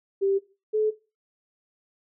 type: tone pair in turn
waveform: sine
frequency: 392 / 430.2 Hz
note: G4 / A4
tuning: 0 / -39 cents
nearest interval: major second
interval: 161 cents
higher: second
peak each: -20 dBFS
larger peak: neither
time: 0.21-0.39 / 0.73-0.91 s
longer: neither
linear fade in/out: 20 ms
effects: noise-tail reverb RT60 0.3 s tail -17 dB re dry